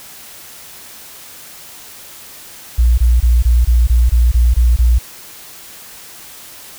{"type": "tone bursts", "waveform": "sine", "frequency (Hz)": 59.5, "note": "A#1", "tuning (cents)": 36, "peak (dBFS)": -7, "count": 10, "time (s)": [2.78, 4.987], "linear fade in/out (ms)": 10, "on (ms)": 200, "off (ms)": 23, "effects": ["white hiss -36 dBFS RMS until 6.78 s"]}